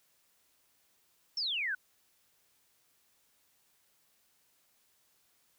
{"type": "exponential sweep", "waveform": "sine", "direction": "down", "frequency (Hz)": [5588, 1453], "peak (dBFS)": -31, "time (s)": [1.37, 1.75], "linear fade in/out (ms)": 5, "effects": ["white hiss -71 dBFS RMS until 5.58 s"]}